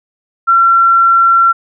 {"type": "tone", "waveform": "sine", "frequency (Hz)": 1360, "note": "F6", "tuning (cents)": -46, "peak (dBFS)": -5, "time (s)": [0.47, 1.53], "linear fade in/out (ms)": 20, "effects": []}